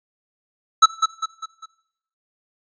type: tone with echo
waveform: square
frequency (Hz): 1310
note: E6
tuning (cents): -11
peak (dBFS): -7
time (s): 0.82-0.86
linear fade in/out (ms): 10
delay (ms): 200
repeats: 4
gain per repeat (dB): -7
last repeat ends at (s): 1.66
effects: noise-tail reverb RT60 0.7 s tail -18 dB re dry + resampled to 16000 Hz